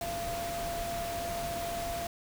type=tone in noise; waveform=sine; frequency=685 Hz; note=F5; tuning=34 cents flat; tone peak=-34 dBFS; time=0.01-2.07 s; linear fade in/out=2 ms; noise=pink; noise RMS=-39 dBFS; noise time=0.01-2.07 s; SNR=+2 dB; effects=none